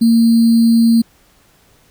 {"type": "tone with sample-and-hold", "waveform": "sine", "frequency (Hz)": 230, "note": "A#3", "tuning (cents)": -23, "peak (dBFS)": -7, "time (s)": [0.01, 1.02], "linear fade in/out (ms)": 10, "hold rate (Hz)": 4410, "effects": ["pink hiss -52 dBFS RMS until 1.9 s"]}